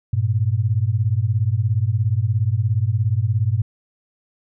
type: beating tone pair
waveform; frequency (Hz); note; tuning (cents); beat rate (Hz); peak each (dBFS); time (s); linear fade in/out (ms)
sine; 100 / 117; G2 / A#2; +35 / +7; 17; -19; 0.13-3.62; 5
effects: none